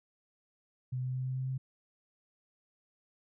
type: tone with pitch steps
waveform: sine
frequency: 127.2 / 128.01 / 128.83 / 129.65 / 130.47 / 131.31 Hz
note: C3 / C3 / C3 / C3 / C3 / C3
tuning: -48 / -37 / -26 / -15 / -5 / +7 cents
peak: -32 dBFS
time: 0.92-1.58 s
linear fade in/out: 10 ms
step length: 110 ms
effects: none